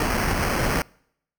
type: noise with sample-and-hold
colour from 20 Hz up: pink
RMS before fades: -23 dBFS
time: 0-0.82 s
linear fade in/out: 2 ms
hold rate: 3675 Hz
effects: noise-tail reverb RT60 0.7 s tail -26 dB re dry